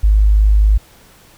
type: tone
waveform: sine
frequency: 51.91 Hz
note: G#1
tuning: in tune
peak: -7 dBFS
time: 0.03-0.78 s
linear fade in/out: 10 ms
effects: pink hiss -46 dBFS RMS until 1.37 s